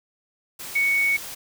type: tone in noise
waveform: sine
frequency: 2225 Hz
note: C#7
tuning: 6 cents sharp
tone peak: -18 dBFS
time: 0.75-1.17 s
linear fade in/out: 10 ms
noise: white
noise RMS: -36 dBFS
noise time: 0.59-1.35 s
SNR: +15 dB
effects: none